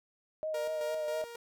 sine tone with vibrato, 616 Hz, D#5, 17 cents flat, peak -32 dBFS, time 0.43-1.24 s, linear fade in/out 0 ms, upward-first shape sine, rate 4.3 Hz, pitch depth 36 cents each way
sawtooth tone with tremolo, 470 Hz, A#4, 14 cents sharp, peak -34 dBFS, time 0.54-1.36 s, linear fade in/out 5 ms, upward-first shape square, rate 3.7 Hz, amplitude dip 50%
effects none

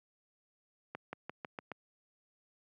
accelerating click train, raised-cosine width 0.5 ms, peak -25 dBFS, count 6, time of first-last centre 0.95-1.717 s, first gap 180 ms, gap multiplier 0.92, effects high-pass 150 Hz 12 dB/octave

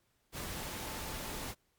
sine tone in noise, 880 Hz, A5, in tune, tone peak -52 dBFS, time 0.54-1.52 s, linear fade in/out 50 ms, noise pink, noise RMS -41 dBFS, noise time 0.32-1.55 s, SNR -14 dB, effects pink hiss -75 dBFS RMS until 1.78 s + MP3 96 kbps

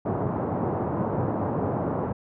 pink band-pass noise, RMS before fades -27 dBFS, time 0.05-2.13 s, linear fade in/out 10 ms, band 100 to 980 Hz, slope 24 dB/octave, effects none

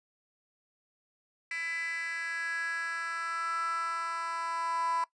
10% pulse tone with high-pass filter sweep, 332.7 Hz, E4, 16 cents sharp, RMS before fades -34 dBFS, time 1.51-5.04 s, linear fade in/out 2 ms, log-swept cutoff 2100 to 980 Hz, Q 7.2, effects noise-tail reverb RT60 0.1 s tail -19 dB re dry + resampled to 22050 Hz

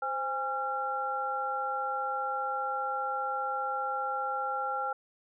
sine tone cluster, 520 / 815 / 1370 Hz, C5 / G#5 / F6, -11 / -33 / -34 cents, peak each -38 / -33 / -33 dBFS, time 0.02-4.93 s, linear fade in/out 5 ms, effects none

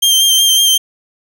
sawtooth tone with vibrato, 3165 Hz, G7, 16 cents sharp, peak -5 dBFS, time 0.02-0.78 s, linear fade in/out 10 ms, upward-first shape sine, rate 5.4 Hz, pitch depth 23 cents each way, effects none

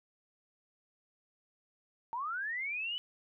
sine linear sweep, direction up, 889 to 3009 Hz, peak -34 dBFS, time 2.13-2.98 s, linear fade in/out 0 ms, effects none

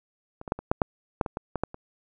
clicks, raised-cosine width 1 ms, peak -25 / -22 / -9 / -22 / -7 / -6 / -8 / -18 / -16 / -14 / -11 / -25 dBFS, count 12, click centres 0.414 / 0.478 / 0.521 / 0.59 / 0.715 / 0.818 / 1.212 / 1.262 / 1.371 / 1.557 / 1.636 / 1.744 s, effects none

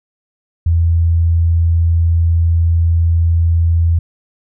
sine tone, 83.6 Hz, E2, 25 cents sharp, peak -9 dBFS, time 0.66-3.99 s, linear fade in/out 5 ms, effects none

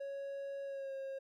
triangle tone with pitch glide, 554.4 to 539.9 Hz, C#5 to C#5, 0 to -46 cents, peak -38 dBFS, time 0-1.19 s, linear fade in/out 10 ms, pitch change -46 cents, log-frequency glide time 0.64-0.93 s, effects none

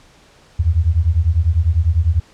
sine beating tone pair, 77.78 / 87.78 Hz, D#2 / F2, 0 / +9 cents, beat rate 10 Hz, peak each -15 dBFS, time 0.59-2.2 s, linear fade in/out 10 ms, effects pink hiss -49 dBFS RMS until 2.33 s + low-pass 7000 Hz 12 dB/octave

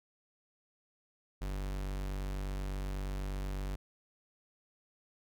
45% pulse tone, 48.24 Hz, G1, 27 cents flat, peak -35 dBFS, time 1.41-3.76 s, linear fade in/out 10 ms, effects none

